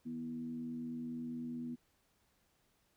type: tone with frequency modulation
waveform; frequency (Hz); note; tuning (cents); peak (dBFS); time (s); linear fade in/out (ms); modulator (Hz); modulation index
sine; 243.6; B3; -24; -39; 0.05-1.76; 20; 84.3; 0.48
effects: pink hiss -75 dBFS RMS until 2.96 s